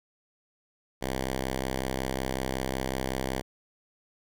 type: tone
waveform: 5% pulse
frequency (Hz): 65.41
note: C2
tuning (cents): 0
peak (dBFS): -18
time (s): 1.01-3.42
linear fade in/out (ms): 20
effects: none